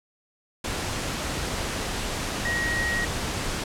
sine tone in noise, 1894 Hz, A#6, 27 cents sharp, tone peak -25 dBFS, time 2.45-3.05 s, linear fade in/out 5 ms, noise pink, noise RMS -29 dBFS, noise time 0.64-3.64 s, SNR +1 dB, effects low-pass 9000 Hz 12 dB/octave

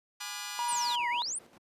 10% pulse chord, G# diminished seventh, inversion none, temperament just, 830.6 / 996.7 / 1196.1 / 1435.3 Hz, G#5 / B5 / D6 / F6, 0 / +16 / +31 / +47 cents, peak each -35 dBFS, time 0.2-0.96 s, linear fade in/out 10 ms
triangle tone, 960 Hz, B5, 49 cents flat, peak -28 dBFS, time 0.59-1.22 s, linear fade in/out 0 ms
sine exponential two-way sweep, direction down then up, 9956 to 1837 to 9956 Hz, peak -32 dBFS, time 0.68-1.39 s, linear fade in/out 10 ms, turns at 1.09 s
brown noise with tremolo, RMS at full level -45 dBFS, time 0.71-1.58 s, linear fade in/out 5 ms, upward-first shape square, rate 7.3 Hz, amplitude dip 50%
effects high-pass 300 Hz 12 dB/octave + resampled to 32000 Hz

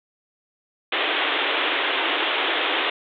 white band-pass noise, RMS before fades -23 dBFS, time 0.92-2.9 s, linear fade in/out 5 ms, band 280 to 3600 Hz, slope 96 dB/octave, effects none

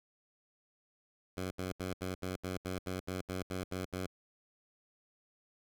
10% pulse tone bursts, 92.5 Hz, F#2, in tune, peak -28 dBFS, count 13, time 1.37-4.066 s, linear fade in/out 5 ms, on 140 ms, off 73 ms, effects none

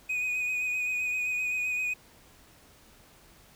triangle tone with vibrato, 2489 Hz, D#7, in tune, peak -26 dBFS, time 0.09-1.94 s, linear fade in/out 10 ms, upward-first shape sine, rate 7.7 Hz, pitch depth 24 cents each way, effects pink hiss -57 dBFS RMS until 3.55 s

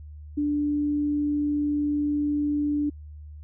sine tone, 293.2 Hz, D4, 3 cents flat, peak -22 dBFS, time 0.37-2.9 s, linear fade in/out 10 ms, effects added 75 Hz sine -39 dBFS peak until 3.43 s

